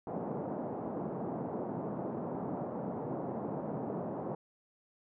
pink band-pass noise, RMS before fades -38 dBFS, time 0.07-4.35 s, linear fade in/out 2 ms, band 150 to 850 Hz, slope 24 dB/octave, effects none

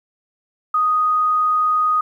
sine tone, 1244.5 Hz, D#6, in tune, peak -14 dBFS, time 0.74-2.01 s, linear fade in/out 5 ms, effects 9-bit

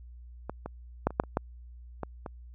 clicks, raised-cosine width 1 ms, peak -20 / -22 / -10 / -27 / -8 / -30 / -12 / -19 / -23 dBFS, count 9, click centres 0.496 / 0.66 / 1.07 / 1.106 / 1.199 / 1.237 / 1.371 / 2.033 / 2.262 s, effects added 60 Hz sine -45 dBFS peak until 2.54 s

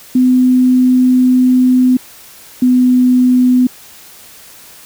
sine tone pair in turn, 253.5 / 251.2 Hz, B3 / B3, +45 / +30 cents, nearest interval unison, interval 15 cents, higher first, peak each -6 dBFS, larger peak neither, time 0.15-1.97 / 2.62-3.67 s, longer first, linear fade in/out 5 ms, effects white hiss -38 dBFS RMS until 4.85 s

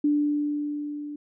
sine tone with level ramp, 294 Hz, D4, 2 cents sharp, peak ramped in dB -18 to -33 dBFS, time 0.04-1.16 s, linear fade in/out 5 ms, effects none

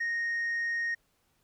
sine tone with tanh clipping, 1861 Hz, A#6, 3 cents flat, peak -29 dBFS, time 0-0.95 s, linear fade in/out 10 ms, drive 1 dB, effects pink hiss -72 dBFS RMS until 1.43 s

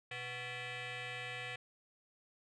sine tone with frequency modulation, 123.47 Hz, B2, in tune, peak -38 dBFS, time 0.11-1.56 s, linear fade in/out 5 ms, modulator 618 Hz, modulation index 4.7, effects tanh soft clip ceiling -40 dBFS

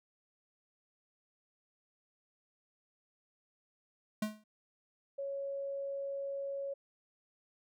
square tone with exponential decay, 213.9 Hz, A3, 49 cents flat, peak -30 dBFS, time 4.22-4.44 s, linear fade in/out 5 ms, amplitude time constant 46 ms
sine tone, 554.4 Hz, C#5, in tune, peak -36 dBFS, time 5.18-6.74 s, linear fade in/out 10 ms
effects none

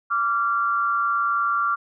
sine tone pair together, 1162 / 1380.9 Hz, D6 / F6, -19 / -20 cents, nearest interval minor third, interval 299 cents, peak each -22 dBFS, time 0.1-1.76 s, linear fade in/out 20 ms, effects none

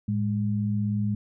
sine tone pair together, 109.12 / 205.5 Hz, A2 / G#3, -14 / -18 cents, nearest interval major seventh, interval 1096 cents, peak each -26 dBFS, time 0.08-1.15 s, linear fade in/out 5 ms, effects none

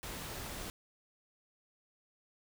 pink noise, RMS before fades -43 dBFS, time 0.03-0.7 s, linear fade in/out 0 ms, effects none

